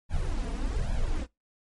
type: noise with flanger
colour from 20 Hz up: brown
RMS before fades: -28 dBFS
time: 0.09-1.27 s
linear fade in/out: 50 ms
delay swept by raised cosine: 1.2 to 4.3 ms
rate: 1.2 Hz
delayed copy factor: +1
effects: noise-tail reverb RT60 0.2 s tail -24 dB re dry + MP3 48 kbps